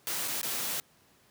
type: noise with dropouts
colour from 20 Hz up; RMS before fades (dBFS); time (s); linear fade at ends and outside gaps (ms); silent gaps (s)
white; -33; 0.07-0.8; 0; 0.277-0.281 / 0.414-0.431
effects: pink hiss -63 dBFS RMS until 1.3 s + high-pass 100 Hz 12 dB/octave